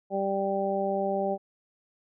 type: harmonic tone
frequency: 196 Hz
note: G3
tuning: in tune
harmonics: 1 / 2 / 3 / 4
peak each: -33 / -31 / -29 / -31 dBFS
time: 0.1-1.38 s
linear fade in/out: 50 ms
effects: none